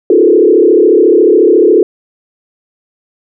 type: tone with frequency modulation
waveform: sine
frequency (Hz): 392.9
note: G4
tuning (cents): +4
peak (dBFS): -3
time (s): 0.1-1.83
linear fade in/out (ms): 2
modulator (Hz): 34.1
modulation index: 2
effects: none